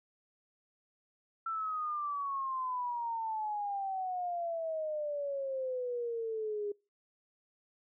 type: exponential sweep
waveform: sine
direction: down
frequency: 1342 to 406.7 Hz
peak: -33 dBFS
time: 1.46-6.72 s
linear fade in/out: 5 ms
effects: noise-tail reverb RT60 0.3 s tail -26 dB re dry